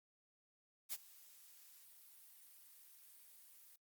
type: noise with ADSR envelope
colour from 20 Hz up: blue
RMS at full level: -41 dBFS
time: 0.89-3.76 s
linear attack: 41 ms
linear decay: 37 ms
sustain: -21 dB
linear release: 4 ms
effects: noise-tail reverb RT60 0.1 s tail -24 dB re dry + Opus 48 kbps